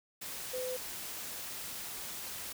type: tone in noise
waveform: sine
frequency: 507 Hz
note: B4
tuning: 45 cents sharp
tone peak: -35 dBFS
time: 0.53-0.77 s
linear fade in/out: 10 ms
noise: white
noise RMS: -42 dBFS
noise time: 0.21-2.53 s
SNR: +4 dB
effects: none